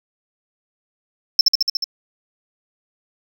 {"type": "tone with echo", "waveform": "triangle", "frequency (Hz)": 5330, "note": "E8", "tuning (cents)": 18, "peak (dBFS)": -6, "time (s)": [1.39, 1.41], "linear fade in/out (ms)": 2, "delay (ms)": 72, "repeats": 6, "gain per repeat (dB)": -2, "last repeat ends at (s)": 1.842, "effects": []}